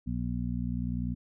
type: harmonic tone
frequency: 60.3 Hz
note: B1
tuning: 41 cents flat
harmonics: 1 / 2 / 3 / 4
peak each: -35 / -35 / -35 / -35 dBFS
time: 0.06-1.15 s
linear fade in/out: 20 ms
effects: none